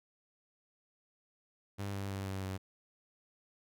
sawtooth tone with pitch steps, 100 / 98.74 / 97.49 / 96.26 / 95.04 Hz, G2 / G2 / G2 / G2 / F#2, +35 / +13 / -9 / -31 / +47 cents, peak -33 dBFS, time 1.78-2.58 s, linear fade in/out 20 ms, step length 160 ms, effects none

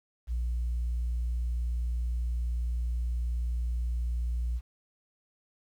sine tone, 59.4 Hz, A#1, 33 cents sharp, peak -26 dBFS, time 0.27-4.61 s, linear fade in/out 50 ms, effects tanh soft clip ceiling -25 dBFS + 10-bit

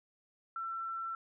sine tone, 1344 Hz, E6, 33 cents sharp, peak -36 dBFS, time 0.56-1.15 s, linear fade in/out 2 ms, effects none

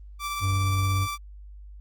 sawtooth tone with tremolo, 1167 Hz, D6, 11 cents flat, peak -24 dBFS, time 0.19-1.18 s, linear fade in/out 50 ms, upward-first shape triangle, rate 17 Hz, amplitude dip 30%
triangle tone, 96.3 Hz, G2, 30 cents flat, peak -20 dBFS, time 0.4-1.08 s, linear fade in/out 50 ms
effects added 50 Hz sine -41 dBFS peak until 1.8 s + Opus 32 kbps

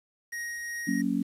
square tone with tremolo, 1880 Hz, A#6, 14 cents sharp, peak -33 dBFS, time 0.32-1.02 s, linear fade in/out 10 ms, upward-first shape triangle, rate 2.7 Hz, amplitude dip 25%
sine chord, F# major, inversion none, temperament just, 185 / 231.2 / 277.5 Hz, F#3 / A#3 / C#4, 0 / -14 / +2 cents, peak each -31 / -29 / -28 dBFS, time 0.87-1.23 s, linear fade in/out 10 ms
effects resampled to 32000 Hz + 9-bit

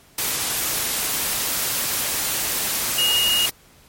sine tone in noise, 2862 Hz, F7, 42 cents sharp, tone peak -17 dBFS, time 2.98-3.46 s, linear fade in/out 5 ms, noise white, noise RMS -23 dBFS, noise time 0.18-3.5 s, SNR +3 dB, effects pink hiss -52 dBFS RMS until 3.88 s + MP3 64 kbps

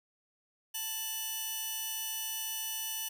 5% pulse tone pair together, 880 / 2958 Hz, A5 / F#7, 0 / -1 cents, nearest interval octave + major sixth, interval 2099 cents, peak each -31 / -27 dBFS, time 0.74-3.09 s, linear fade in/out 10 ms, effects none

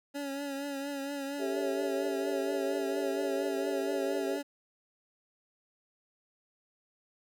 25% pulse tone with vibrato, 280 Hz, C#4, 18 cents sharp, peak -31 dBFS, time 0.14-4.43 s, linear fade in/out 20 ms, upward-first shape triangle, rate 4.3 Hz, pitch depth 50 cents each way
sine chord, A dominant seventh, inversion third, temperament equal, 392 / 440 / 554.4 / 659.3 Hz, G4 / A4 / C#5 / E5, 0 / 0 / 0 / 0 cents, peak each -33 / -39 / -39 / -38 dBFS, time 1.38-4.4 s, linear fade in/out 50 ms
effects none

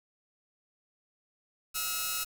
5% pulse tone pair together, 1292 / 1423.1 Hz, E6 / F6, -35 / +32 cents, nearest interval major second, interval 167 cents, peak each -21 / -24 dBFS, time 1.74-2.25 s, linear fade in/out 20 ms, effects 7-bit

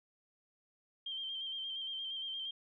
sine tone with vibrato, 3160 Hz, G7, 13 cents sharp, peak -38 dBFS, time 1.06-2.51 s, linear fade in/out 5 ms, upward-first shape square, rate 8.6 Hz, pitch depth 26 cents each way, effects none

